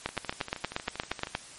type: two click trains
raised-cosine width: 0.3 ms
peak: -12 / -21 dBFS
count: 12 / 17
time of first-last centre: 0.06-1.351 / 0.09-1.35 s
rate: 8.52 / 12.7 Hz
effects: white hiss -48 dBFS RMS until 1.58 s + MP3 48 kbps